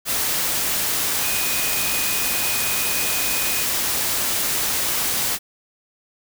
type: tone in noise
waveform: sine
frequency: 2489 Hz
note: D#7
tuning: in tune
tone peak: -29 dBFS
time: 1.2-3.66 s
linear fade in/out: 50 ms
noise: white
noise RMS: -22 dBFS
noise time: 0.05-5.39 s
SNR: -10 dB
effects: none